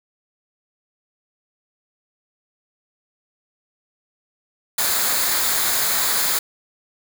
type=noise with comb filter; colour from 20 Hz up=white; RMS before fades=-20 dBFS; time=4.78-6.39 s; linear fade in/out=5 ms; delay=0.35 ms; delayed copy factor=-0.55; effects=none